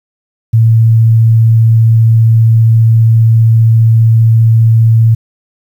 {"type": "tone with vibrato", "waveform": "sine", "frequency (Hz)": 113.1, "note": "A2", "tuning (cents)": 48, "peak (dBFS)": -3, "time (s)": [0.53, 5.15], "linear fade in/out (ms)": 10, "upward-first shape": "triangle", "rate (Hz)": 15, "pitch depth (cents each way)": 8, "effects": ["7-bit"]}